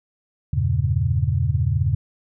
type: chord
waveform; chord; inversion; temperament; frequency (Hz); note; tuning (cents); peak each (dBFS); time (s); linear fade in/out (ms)
sine; E diminished seventh; none; equal with one note detuned; 82.41 / 98 / 116.54 / 139.15; E2 / G2 / Bb2 / Db3; 0 / 0 / 0 / +7; -23; 0.53-1.95; 5
effects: none